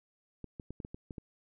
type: clicks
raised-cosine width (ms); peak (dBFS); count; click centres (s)
3; -29; 8; 0.443 / 0.598 / 0.706 / 0.802 / 0.849 / 0.945 / 1.108 / 1.182
effects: none